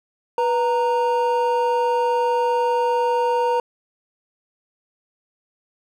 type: tone pair together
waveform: triangle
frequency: 490 / 927.6 Hz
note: B4 / A#5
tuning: -14 / -9 cents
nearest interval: major seventh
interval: 1105 cents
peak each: -18 dBFS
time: 0.38-3.6 s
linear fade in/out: 2 ms
effects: none